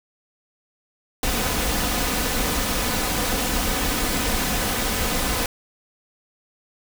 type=noise with comb filter; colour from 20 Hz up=pink; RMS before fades=-23 dBFS; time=1.23-5.46 s; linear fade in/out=2 ms; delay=4 ms; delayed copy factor=+0.5; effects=none